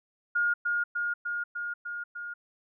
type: tone with echo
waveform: sine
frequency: 1424 Hz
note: F6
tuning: 33 cents sharp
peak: -23 dBFS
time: 0.35-0.54 s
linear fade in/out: 10 ms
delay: 300 ms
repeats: 6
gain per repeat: -2 dB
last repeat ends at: 2.34 s
effects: none